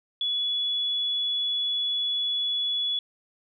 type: tone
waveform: sine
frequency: 3404 Hz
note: G#7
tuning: 42 cents sharp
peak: -24 dBFS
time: 0.21-2.99 s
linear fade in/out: 2 ms
effects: none